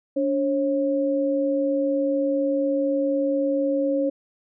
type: tone pair together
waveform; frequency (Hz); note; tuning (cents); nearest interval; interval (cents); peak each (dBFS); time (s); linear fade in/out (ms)
sine; 287.1 / 543; D4 / C#5; -39 / -36; major seventh; 1103; -23 / -22; 0.16-4.1; 10
effects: none